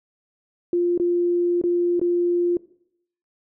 sine tone with dropouts, 349.4 Hz, F4, 1 cent sharp, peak -17 dBFS, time 0.73-2.57 s, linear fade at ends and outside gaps 2 ms, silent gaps 0.977-0.998 / 1.615-1.638 / 1.996-2.014 s, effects noise-tail reverb RT60 0.7 s tail -20 dB re dry

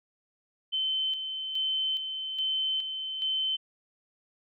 sine tone with tremolo, 3073 Hz, G7, 35 cents flat, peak -26 dBFS, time 0.72-3.57 s, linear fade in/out 20 ms, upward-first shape square, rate 1.2 Hz, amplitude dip 50%, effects none

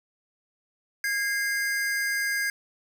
square tone pair together, 1634.8 / 2093 Hz, G#6 / C7, -28 / 0 cents, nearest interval major third, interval 428 cents, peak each -27 / -31 dBFS, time 1.04-2.5 s, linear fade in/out 2 ms, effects none

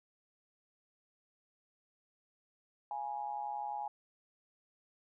sine tone with amplitude modulation, 830.6 Hz, G#5, in tune, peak -33 dBFS, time 2.91-3.88 s, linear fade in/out 2 ms, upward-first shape sine, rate 131 Hz, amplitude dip 75%, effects none

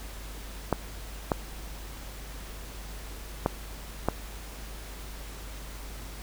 clicks, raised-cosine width 1 ms, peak -9 dBFS, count 4, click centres 0.727 / 1.318 / 3.461 / 4.086 s, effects added 50 Hz sine -40 dBFS peak until 6.22 s + pink hiss -45 dBFS RMS until 6.22 s

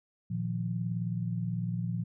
sine chord, Bb suspended fourth, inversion none, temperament just, 116.54 / 155.39 / 174.81 Hz, Bb2 / Eb3 / F3, 0 / -2 / +2 cents, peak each -33 / -39 / -33 dBFS, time 0.3-2.04 s, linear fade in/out 10 ms, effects none

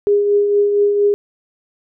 sine tone with tremolo, 408.8 Hz, G#4, 27 cents flat, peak -9 dBFS, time 0.07-1.14 s, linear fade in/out 0 ms, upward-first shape triangle, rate 4.3 Hz, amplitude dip 45%, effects none

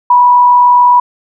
sine tone with frequency modulation, 979 Hz, B5, 15 cents flat, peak -3 dBFS, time 0.1-1 s, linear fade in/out 5 ms, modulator 47.1 Hz, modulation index 0.28, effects none

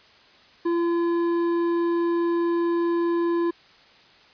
sine tone with hard clipping, 340.6 Hz, F4, 43 cents flat, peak -22 dBFS, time 0.65-3.51 s, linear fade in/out 10 ms, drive 8 dB, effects white hiss -53 dBFS RMS until 4.33 s + resampled to 11025 Hz

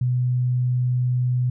sine tone, 124.9 Hz, B2, 20 cents sharp, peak -18 dBFS, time 0.01-1.5 s, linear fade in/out 5 ms, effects none

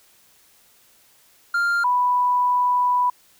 triangle / sine tone pair in turn, 1396.9 / 987.8 Hz, F6 / B5, 0 / 0 cents, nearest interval tritone, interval 600 cents, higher first, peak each -16 dBFS, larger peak neither, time 1.54-1.84 / 1.84-3.1 s, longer second, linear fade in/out 5 ms, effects white hiss -56 dBFS RMS until 3.39 s

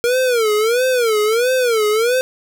square tone with vibrato, 466.2 Hz, A#4, in tune, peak -14 dBFS, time 0.04-2.21 s, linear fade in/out 0 ms, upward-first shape sine, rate 1.5 Hz, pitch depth 180 cents each way, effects none

